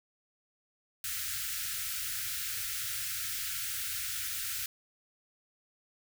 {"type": "band-stop noise", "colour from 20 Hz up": "white", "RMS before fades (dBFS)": -36, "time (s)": [1.04, 4.66], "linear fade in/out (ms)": 2, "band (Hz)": [130, 1300], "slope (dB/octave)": 96, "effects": []}